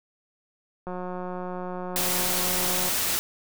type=click train; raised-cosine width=1 ms; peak=-21 dBFS; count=366; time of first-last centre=0.87-2.887 s; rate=181 Hz
type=noise; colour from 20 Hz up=white; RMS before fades=-26 dBFS; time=1.96-3.19 s; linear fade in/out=0 ms
effects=none